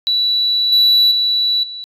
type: tone with level steps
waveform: sine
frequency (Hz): 3942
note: B7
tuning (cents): -4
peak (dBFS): -12 / -6 / -12 / -26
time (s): 0.07-1.84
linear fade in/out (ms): 0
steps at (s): 0.72 / 1.11 / 1.63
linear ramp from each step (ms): 5
effects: tanh soft clip ceiling -7 dBFS